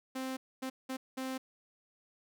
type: tone bursts at uneven times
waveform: sawtooth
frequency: 261.6 Hz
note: C4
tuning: in tune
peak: -32 dBFS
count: 4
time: 0.15-0.37 / 0.62-0.7 / 0.89-0.97 / 1.17-1.38 s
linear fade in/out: 10 ms
effects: none